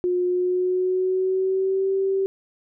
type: tone with pitch glide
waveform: sine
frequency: 358.9 to 386.9 Hz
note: F4 to G4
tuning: +47 to -23 cents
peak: -19 dBFS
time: 0.04-2.26 s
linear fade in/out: 0 ms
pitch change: +130 cents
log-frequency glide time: 0.27-1.92 s
effects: none